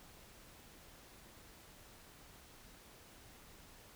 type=silence; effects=pink hiss -59 dBFS RMS until 3.95 s